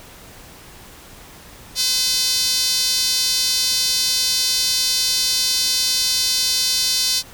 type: tone with high-pass filter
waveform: sawtooth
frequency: 510 Hz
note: C5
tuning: 44 cents flat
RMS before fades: -19 dBFS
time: 1.75-7.23 s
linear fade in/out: 50 ms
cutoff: 4500 Hz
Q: 2.9
effects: pink hiss -42 dBFS RMS until 7.33 s

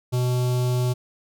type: tone with notch filter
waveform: square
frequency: 124.6 Hz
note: B2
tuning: 16 cents sharp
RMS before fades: -22 dBFS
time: 0.12-0.94 s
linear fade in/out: 20 ms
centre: 1800 Hz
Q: 0.84
effects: none

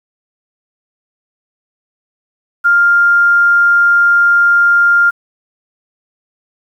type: tone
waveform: sine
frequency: 1400 Hz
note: F6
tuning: 4 cents sharp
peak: -6 dBFS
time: 2.64-5.11 s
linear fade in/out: 20 ms
effects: 7-bit

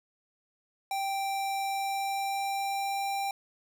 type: tone with pitch glide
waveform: square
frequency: 784 to 790.4 Hz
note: G5 to G5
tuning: 0 to +14 cents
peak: -30 dBFS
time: 0.91-3.31 s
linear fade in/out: 2 ms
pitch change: +14 cents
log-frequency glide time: 1.65-3.04 s
effects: none

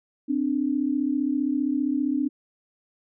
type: tone pair together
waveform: sine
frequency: 260 / 295.2 Hz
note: C4 / D4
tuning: -11 / +9 cents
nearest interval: major second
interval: 220 cents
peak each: -25 / -24 dBFS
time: 0.28-2.29 s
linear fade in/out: 20 ms
effects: none

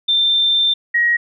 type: tone pair in turn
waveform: sine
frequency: 3576 / 1894.3 Hz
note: A7 / A#6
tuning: +27 / +27 cents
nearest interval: major seventh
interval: 1100 cents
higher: first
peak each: -12 dBFS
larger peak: neither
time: 0.08-0.74 / 0.94-1.17 s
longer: first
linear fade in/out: 10 ms
effects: none

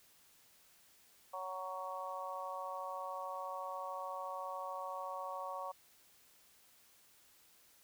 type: harmonic tone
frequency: 186.2 Hz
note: F#3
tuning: 11 cents sharp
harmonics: 3 / 4 / 5 / 6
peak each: -46 / -47 / -46 / -44 dBFS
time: 1.33-5.72 s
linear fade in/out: 10 ms
effects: white hiss -66 dBFS RMS until 7.83 s

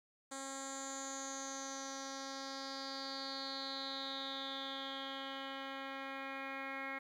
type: tone with low-pass filter sweep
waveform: 10% pulse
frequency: 270.7 Hz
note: C#4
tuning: 41 cents flat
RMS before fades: -44 dBFS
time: 0.31-6.99 s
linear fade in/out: 10 ms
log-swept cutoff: 8000 to 2200 Hz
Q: 8
effects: 12-bit

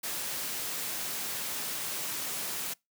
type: high-pass noise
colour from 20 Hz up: white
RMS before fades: -35 dBFS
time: 0.03-2.74 s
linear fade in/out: 10 ms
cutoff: 110 Hz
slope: 24 dB/octave
effects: noise-tail reverb RT60 0.2 s tail -25 dB re dry

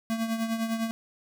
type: tone with tremolo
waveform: square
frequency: 225.8 Hz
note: A3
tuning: 45 cents sharp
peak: -25 dBFS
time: 0.1-0.91 s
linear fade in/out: 0 ms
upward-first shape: triangle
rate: 9.9 Hz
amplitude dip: 65%
effects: none

